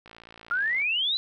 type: click train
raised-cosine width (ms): 0.3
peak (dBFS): -30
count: 44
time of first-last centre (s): 0.06-0.818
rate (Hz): 56.7
type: exponential sweep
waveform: sine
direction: up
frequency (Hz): 1374 to 4062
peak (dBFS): -23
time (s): 0.51-1.17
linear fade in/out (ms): 0
effects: none